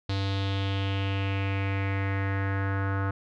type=tone with low-pass filter sweep; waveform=square; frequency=97.8 Hz; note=G2; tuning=4 cents flat; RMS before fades=-28 dBFS; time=0.09-3.11 s; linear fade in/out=5 ms; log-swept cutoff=4100 to 1400 Hz; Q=3.8; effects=none